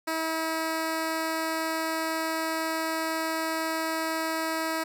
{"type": "tone", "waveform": "10% pulse", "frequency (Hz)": 322, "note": "E4", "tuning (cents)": -41, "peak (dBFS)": -19, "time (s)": [0.07, 4.84], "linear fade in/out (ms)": 10, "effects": []}